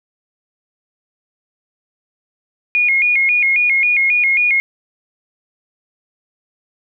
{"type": "tone with vibrato", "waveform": "sine", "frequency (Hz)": 2296, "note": "D7", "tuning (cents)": -40, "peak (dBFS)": -11, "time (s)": [2.75, 4.6], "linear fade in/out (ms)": 0, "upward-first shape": "square", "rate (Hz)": 3.7, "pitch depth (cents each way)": 110, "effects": []}